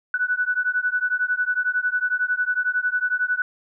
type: beating tone pair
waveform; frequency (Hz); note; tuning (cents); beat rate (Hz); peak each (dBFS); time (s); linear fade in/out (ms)
sine; 1480 / 1491; F#6 / F#6; 0 / +13; 11; -23; 0.14-3.42; 2
effects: none